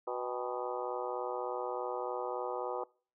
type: harmonic tone with a mistuned harmonic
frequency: 123.47 Hz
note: B2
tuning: in tune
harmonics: 3 / 4 / 5 / 6 / 7 / 8 / 9 / 10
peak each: -41 / -38 / -43 / -42 / -45 / -44 / -48 / -46 dBFS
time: 0.07-2.84 s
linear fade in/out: 5 ms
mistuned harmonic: 6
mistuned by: +90 cents
effects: noise-tail reverb RT60 0.4 s tail -24 dB re dry